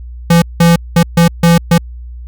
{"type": "tone bursts at uneven times", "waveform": "square", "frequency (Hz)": 169.4, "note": "E3", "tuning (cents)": 48, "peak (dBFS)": -5, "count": 6, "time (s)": [[0.3, 0.42], [0.6, 0.76], [0.96, 1.03], [1.17, 1.28], [1.43, 1.58], [1.71, 1.78]], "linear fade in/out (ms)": 5, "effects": ["added 60 Hz sine -25 dBFS peak until 2.27 s"]}